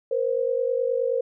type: tone pair together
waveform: sine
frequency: 473.8 / 523.3 Hz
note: A#4 / C5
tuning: +28 / 0 cents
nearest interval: major second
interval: 172 cents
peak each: -24 dBFS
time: 0.11-1.21 s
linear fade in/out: 5 ms
effects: none